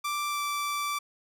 sawtooth tone with pitch glide, 1174.7 to 1165.2 Hz, D6 to D6, 0 to -14 cents, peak -25 dBFS, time 0.04-0.99 s, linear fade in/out 10 ms, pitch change -14 cents, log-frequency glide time 0.29-0.41 s, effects none

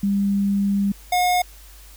sine / square tone pair in turn, 199.6 / 721 Hz, G3 / F#5, +32 / -45 cents, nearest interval octave + minor seventh, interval 2223 cents, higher second, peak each -17 dBFS, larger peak neither, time 0.03-0.92 / 1.12-1.42 s, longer first, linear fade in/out 5 ms, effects added 50 Hz sine -43 dBFS peak until 1.96 s + white hiss -48 dBFS RMS until 1.96 s

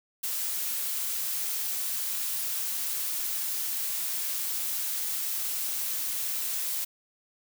blue noise, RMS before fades -31 dBFS, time 0.23-6.85 s, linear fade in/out 10 ms, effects none

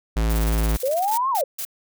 square tone, 55 Hz, A1, in tune, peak -19 dBFS, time 0.16-0.77 s, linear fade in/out 10 ms
blue noise with tremolo, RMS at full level -32 dBFS, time 0.3-1.17 s, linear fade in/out 0 ms, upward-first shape square, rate 18 Hz, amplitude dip 65%
sine linear two-way sweep, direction up then down, 493.9 to 1108.7 to 493.9 Hz, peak -19 dBFS, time 0.83-1.44 s, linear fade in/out 5 ms, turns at 1.3 s
blue noise bursts, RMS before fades -29 dBFS, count 3, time 1.11-1.651 s, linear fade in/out 5 ms, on 67 ms, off 170 ms
effects none

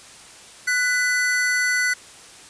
square tone pair together, 1480 / 1997.7 Hz, F#6 / B6, 0 / +19 cents, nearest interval perfect fourth, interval 519 cents, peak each -22 dBFS, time 0.67-1.94 s, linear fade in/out 10 ms, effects white hiss -44 dBFS RMS until 2.49 s + resampled to 22050 Hz

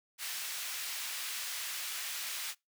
pink high-pass noise, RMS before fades -39 dBFS, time 0.18-2.55 s, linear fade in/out 50 ms, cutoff 2000 Hz, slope 12 dB/octave, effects noise-tail reverb RT60 0.2 s tail -24 dB re dry

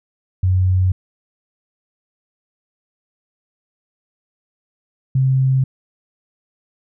sine tone pair in turn, 92.5 / 132.14 Hz, F#2 / C3, 0 / +17 cents, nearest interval tritone, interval 617 cents, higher second, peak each -12 dBFS, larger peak neither, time 0.43-0.92 / 5.15-5.64 s, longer neither, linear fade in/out 5 ms, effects none

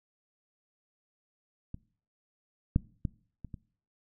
clicks, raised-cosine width 5 ms, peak -26 / -11 / -18 / -29 / -28 dBFS, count 5, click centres 1.744 / 2.761 / 3.052 / 3.447 / 3.542 s, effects noise-tail reverb RT60 0.5 s tail -22 dB re dry

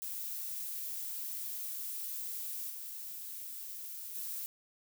violet noise with level steps, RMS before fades -40 / -44 / -40 dBFS, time 0.02-4.46 s, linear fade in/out 0 ms, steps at 2.7 / 4.15 s, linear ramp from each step 2 ms, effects none

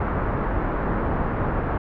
pink low-pass noise, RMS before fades -24 dBFS, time 0-1.78 s, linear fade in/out 5 ms, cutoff 1500 Hz, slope 24 dB/octave, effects none

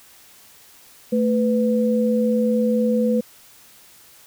sine tone pair together, 221.7 / 497.8 Hz, A3 / B4, +13 / +14 cents, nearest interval octave + major second, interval 1401 cents, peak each -18 / -20 dBFS, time 1.12-3.21 s, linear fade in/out 10 ms, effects white hiss -49 dBFS RMS until 4.26 s

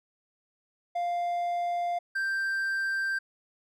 triangle tone pair in turn, 698.5 / 1573.1 Hz, F5 / G6, 0 / +6 cents, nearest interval octave + major second, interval 1406 cents, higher second, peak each -25 dBFS, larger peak neither, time 0.95-1.99 / 2.15-3.19 s, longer neither, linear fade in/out 10 ms, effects none

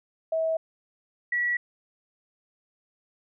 sine tone pair in turn, 646 / 1935.8 Hz, E5 / B6, -35 / -35 cents, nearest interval octave + perfect fifth, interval 1900 cents, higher second, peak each -23 dBFS, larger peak neither, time 0.32-0.57 / 1.32-1.57 s, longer neither, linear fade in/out 5 ms, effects none

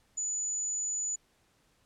sine tone, 6950 Hz, A8, 22 cents flat, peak -30 dBFS, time 0.17-1.16 s, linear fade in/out 10 ms, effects pink hiss -69 dBFS RMS until 1.85 s + low-pass 11000 Hz 12 dB/octave

